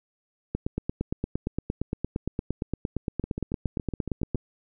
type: two click trains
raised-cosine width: 3 ms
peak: -18 / -14 dBFS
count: 9 / 34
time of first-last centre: 3.24-4.356 / 0.55-4.347 s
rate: 7.17 / 8.69 Hz
effects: none